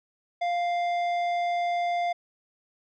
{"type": "tone with tanh clipping", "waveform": "sine", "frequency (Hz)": 698.5, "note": "F5", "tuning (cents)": 0, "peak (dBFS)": -26, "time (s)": [0.41, 2.13], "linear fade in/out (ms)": 10, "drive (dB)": 11, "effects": []}